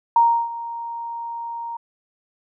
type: tone with ADSR envelope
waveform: sine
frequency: 932.3 Hz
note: A#5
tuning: in tune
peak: -10 dBFS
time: 0.16-1.77 s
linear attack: 3 ms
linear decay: 320 ms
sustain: -17 dB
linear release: 6 ms
effects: none